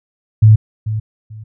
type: tone with echo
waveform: sine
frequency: 108.5 Hz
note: A2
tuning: 24 cents flat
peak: -3 dBFS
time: 0.42-0.56 s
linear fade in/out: 10 ms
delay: 440 ms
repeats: 2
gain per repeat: -13 dB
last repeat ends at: 1.44 s
effects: none